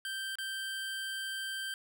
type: tone with dropouts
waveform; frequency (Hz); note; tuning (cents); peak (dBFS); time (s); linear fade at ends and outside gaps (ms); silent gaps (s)
25% pulse; 1566; G6; -2; -32; 0.05-1.74; 1; 0.355-0.385
effects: none